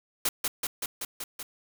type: noise with echo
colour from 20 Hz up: white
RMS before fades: -26 dBFS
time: 0.25-0.29 s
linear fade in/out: 5 ms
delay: 190 ms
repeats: 6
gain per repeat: -2 dB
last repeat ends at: 1.43 s
effects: none